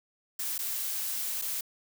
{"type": "noise with dropouts", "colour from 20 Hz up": "blue", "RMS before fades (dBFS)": -33, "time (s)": [0.39, 1.61], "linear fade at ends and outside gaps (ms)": 5, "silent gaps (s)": [[0.581, 0.589], [1.416, 1.42]], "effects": []}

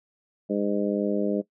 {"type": "harmonic tone", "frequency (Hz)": 102.1, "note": "G#2", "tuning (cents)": -29, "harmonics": [2, 3, 4, 5, 6], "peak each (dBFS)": [-27, -29, -30, -31, -32], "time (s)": [0.49, 1.42], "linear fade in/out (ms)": 20, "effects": ["noise-tail reverb RT60 0.1 s tail -18 dB re dry"]}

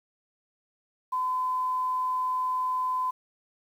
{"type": "tone with quantisation", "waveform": "sine", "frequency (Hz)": 1017, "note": "C6", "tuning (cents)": -50, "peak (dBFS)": -25, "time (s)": [1.12, 3.11], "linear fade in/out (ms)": 10, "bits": 9, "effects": []}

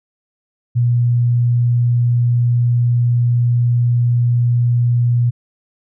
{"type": "tone", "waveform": "sine", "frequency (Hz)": 120.5, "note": "B2", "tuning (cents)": -42, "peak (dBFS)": -11, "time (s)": [0.75, 5.31], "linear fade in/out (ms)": 20, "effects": []}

